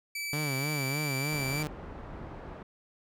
sawtooth tone with pitch glide, 2310 to 2329 Hz, D7 to D7, -29 to -15 cents, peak -30 dBFS, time 0.15-1.63 s, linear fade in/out 5 ms, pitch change +14 cents, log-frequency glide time 0.43-1.17 s
sawtooth tone with vibrato, 142.1 Hz, C#3, 43 cents sharp, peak -27 dBFS, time 0.33-1.67 s, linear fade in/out 0 ms, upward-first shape sine, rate 3.3 Hz, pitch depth 130 cents each way
pink low-pass noise, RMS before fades -43 dBFS, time 1.32-2.63 s, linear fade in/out 5 ms, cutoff 1200 Hz, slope 12 dB/octave
effects none

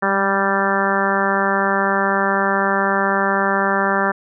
harmonic tone with a mistuned harmonic, 196 Hz, G3, in tune, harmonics 1 / 2 / 3 / 4 / 5 / 6 / 7 / 8 / 9, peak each -24 / -24 / -24 / -24 / -24 / -24 / -24 / -24 / -24 dBFS, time 0.02-4.12 s, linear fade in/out 10 ms, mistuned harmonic 1, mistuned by +20 cents, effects none

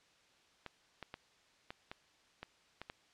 clicks, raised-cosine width 0.3 ms, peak -28 dBFS, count 8, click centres 0.663 / 1.027 / 1.141 / 1.705 / 1.915 / 2.43 / 2.816 / 2.899 s, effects white hiss -68 dBFS RMS until 3.13 s + low-pass 5000 Hz 12 dB/octave

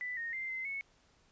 sine tone with pitch steps, 1988 / 1853 / 2087 / 2065 / 2203 Hz, B6 / A#6 / C7 / C7 / C#7, +11 / -11 / -5 / -23 / -11 cents, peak -36 dBFS, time 0.01-0.81 s, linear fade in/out 0 ms, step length 160 ms, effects pink hiss -68 dBFS RMS until 1.31 s + resampled to 16000 Hz

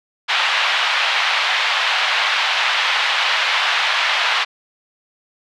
white band-pass noise, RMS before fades -18 dBFS, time 0.28-4.45 s, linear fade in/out 20 ms, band 760 to 3500 Hz, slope 24 dB/octave, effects none

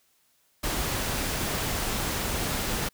pink noise, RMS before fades -29 dBFS, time 0.63-2.89 s, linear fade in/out 10 ms, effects white hiss -67 dBFS RMS until 2.93 s

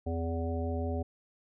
harmonic tone with a mistuned harmonic, 82.41 Hz, E2, in tune, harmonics 1 / 3 / 5 / 7 / 9, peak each -32 / -37 / -39 / -40 / -42 dBFS, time 0.06-1.03 s, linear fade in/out 10 ms, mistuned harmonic 3, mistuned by +38 cents, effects none

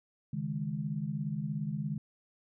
sine chord, C# suspended second, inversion none, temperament equal, 138.59 / 155.56 / 207.7 Hz, C#3 / D#3 / G#3, 0 / 0 / 0 cents, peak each -38 / -35 / -37 dBFS, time 0.33-1.98 s, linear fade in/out 5 ms, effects none

